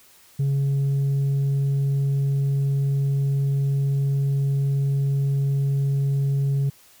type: tone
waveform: sine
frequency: 138.59 Hz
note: C#3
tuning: in tune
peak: -16 dBFS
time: 0.39-6.7 s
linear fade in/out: 10 ms
effects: tanh soft clip ceiling -18 dBFS + white hiss -53 dBFS RMS until 7 s